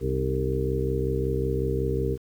harmonic tone with a mistuned harmonic, 65.41 Hz, C2, in tune, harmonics 1 / 2 / 3 / 4 / 5 / 6 / 7, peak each -29 / -29 / -37 / -36 / -36 / -29 / -30 dBFS, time 0-2.18 s, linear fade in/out 50 ms, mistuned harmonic 5, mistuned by -60 cents, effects 9-bit

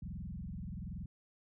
sine tone with frequency modulation, 122.6 Hz, B2, 12 cents flat, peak -40 dBFS, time 0.02-1.06 s, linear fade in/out 5 ms, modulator 21.1 Hz, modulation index 3.7, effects none

